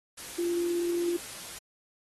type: tone in noise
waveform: sine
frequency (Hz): 345.5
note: F4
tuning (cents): -19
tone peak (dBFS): -26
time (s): 0.38-1.17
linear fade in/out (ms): 10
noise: white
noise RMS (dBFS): -42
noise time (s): 0.17-1.59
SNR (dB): +13
effects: AAC 32 kbps